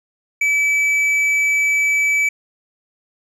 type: tone with tanh clipping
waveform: sine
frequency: 2300 Hz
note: D7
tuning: 37 cents flat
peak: -15 dBFS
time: 0.41-2.29 s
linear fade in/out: 5 ms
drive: 6 dB
effects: none